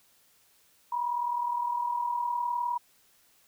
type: tone pair together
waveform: sine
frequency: 960.4 / 1000 Hz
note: B5 / B5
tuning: -49 / +21 cents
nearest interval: minor second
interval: 70 cents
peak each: -28 / -35 dBFS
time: 0.92-2.78 s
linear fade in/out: 5 ms
effects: white hiss -64 dBFS RMS until 3.47 s